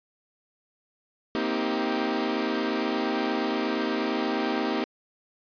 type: chord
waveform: sawtooth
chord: C minor seventh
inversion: third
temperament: equal with one note detuned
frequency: 233.1 / 261.6 / 315.5 / 392 Hz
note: Bb3 / C4 / Eb4 / G4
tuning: 0 / 0 / +24 / 0 cents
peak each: -27 / -27 / -26 / -27 dBFS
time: 1.35-4.84 s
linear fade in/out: 0 ms
effects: resampled to 11025 Hz